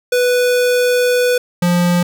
square tone pair in turn, 493.9 / 175.63 Hz, B4 / F3, 0 / +10 cents, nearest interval octave + tritone, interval 1790 cents, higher first, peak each -12 dBFS, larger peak neither, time 0.12-1.38 / 1.62-2.03 s, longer first, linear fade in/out 5 ms, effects none

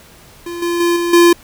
square tone with level steps, 344.4 Hz, F4, 24 cents flat, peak -24 / -16 / -12 / -16 / -6 dBFS, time 0.46-1.33 s, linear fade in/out 5 ms, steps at 0.62 / 0.8 / 0.96 / 1.13 s, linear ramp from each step 5 ms, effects pink hiss -43 dBFS RMS until 1.43 s

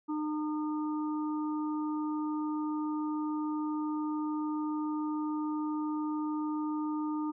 harmonic tone, 304.5 Hz, D#4, 37 cents flat, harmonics 1 / 3 / 4, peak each -31 / -41 / -43 dBFS, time 0.08-7.32 s, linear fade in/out 20 ms, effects none

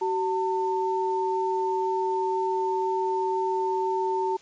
sine tone pair together, 378.8 / 899 Hz, F#4 / A5, +41 / +37 cents, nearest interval octave + minor third, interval 1496 cents, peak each -26 dBFS, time 0.01-4.37 s, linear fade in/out 10 ms, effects white hiss -53 dBFS RMS until 4.41 s + resampled to 16000 Hz

